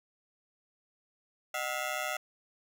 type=ring-modulated tone; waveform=15% pulse; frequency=680 Hz; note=F5; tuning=46 cents flat; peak=-23 dBFS; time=1.54-2.17 s; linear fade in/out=5 ms; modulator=66.8 Hz; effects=none